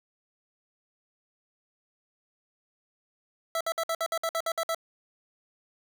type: tone bursts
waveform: 25% pulse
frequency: 659.3 Hz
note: E5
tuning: in tune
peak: -23 dBFS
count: 11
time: 3.55-4.747 s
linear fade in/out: 2 ms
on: 57 ms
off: 57 ms
effects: none